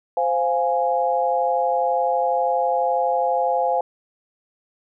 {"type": "chord", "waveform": "sine", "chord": "F minor", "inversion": "second", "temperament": "equal with one note detuned", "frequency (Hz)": [520.5, 698.5, 830.6], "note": ["C5", "F5", "Ab5"], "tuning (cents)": [-9, 0, 0], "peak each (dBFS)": -22, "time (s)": [0.17, 3.81], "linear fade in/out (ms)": 2, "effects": []}